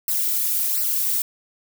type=noise with flanger; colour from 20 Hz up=violet; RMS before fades=-22 dBFS; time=0.08-1.22 s; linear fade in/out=2 ms; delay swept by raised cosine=0.29 to 3.09 ms; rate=1.4 Hz; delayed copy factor=-0.75; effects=none